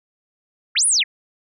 sine linear two-way sweep, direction up then down, 1107 to 10460 to 1649 Hz, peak -14 dBFS, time 0.75-1.04 s, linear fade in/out 20 ms, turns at 0.86 s, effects none

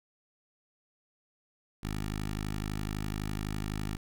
10% pulse tone with notch filter, 51.91 Hz, G#1, in tune, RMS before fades -35 dBFS, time 1.83-3.97 s, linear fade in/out 5 ms, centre 560 Hz, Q 0.92, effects none

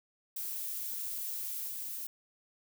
violet noise with level steps, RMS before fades -38 / -40 dBFS, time 0.36-2.07 s, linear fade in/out 5 ms, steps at 1.67 s, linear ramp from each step 20 ms, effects none

